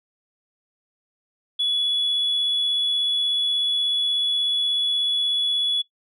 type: tone with amplitude modulation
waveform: sine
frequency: 3400 Hz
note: G#7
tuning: 40 cents sharp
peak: -17 dBFS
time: 1.59-5.82 s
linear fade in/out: 10 ms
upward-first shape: sine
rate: 76.5 Hz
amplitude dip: 30%
effects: noise-tail reverb RT60 0.1 s tail -17 dB re dry + tanh soft clip ceiling -16 dBFS